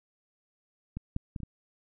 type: clicks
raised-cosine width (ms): 5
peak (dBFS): -23 / -18 / -23 / -30 / -25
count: 5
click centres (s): 0.97 / 1.164 / 1.362 / 1.403 / 1.433
effects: none